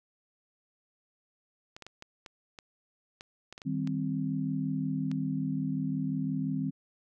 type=clicks; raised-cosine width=0.2 ms; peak=-27 dBFS; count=12; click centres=1.765 / 1.823 / 1.866 / 2.024 / 2.262 / 2.588 / 3.209 / 3.526 / 3.579 / 3.618 / 3.874 / 5.115 s
type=chord; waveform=sine; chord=C minor; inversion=first; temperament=equal; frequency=155.56 / 196 / 261.6 Hz; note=Eb3 / G3 / C4; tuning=0 / 0 / 0 cents; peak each=-33 / -35 / -32 dBFS; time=3.65-6.71 s; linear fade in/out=20 ms
effects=none